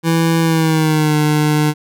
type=tone with pitch glide; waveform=25% pulse; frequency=164.81 to 151.13 Hz; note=E3 to D3; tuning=0 to +50 cents; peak=-8 dBFS; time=0.03-1.74 s; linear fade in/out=50 ms; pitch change=-150 cents; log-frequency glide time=0.41-1.16 s; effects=none